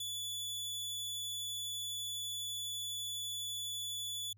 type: tone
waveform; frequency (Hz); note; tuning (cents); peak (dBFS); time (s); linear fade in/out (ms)
sawtooth; 3448; A7; -36; -35; 0-4.33; 5
effects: added 102 Hz sine -60 dBFS peak until 4.37 s